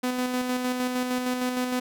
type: tone with tremolo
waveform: sawtooth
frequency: 250.9 Hz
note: B3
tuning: 28 cents sharp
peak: -20 dBFS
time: 0.03-1.8 s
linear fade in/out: 10 ms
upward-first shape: square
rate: 6.5 Hz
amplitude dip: 35%
effects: none